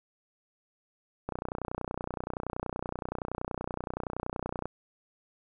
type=click train; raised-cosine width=1 ms; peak=-19 dBFS; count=104; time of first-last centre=1.29-4.656 s; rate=30.6 Hz; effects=none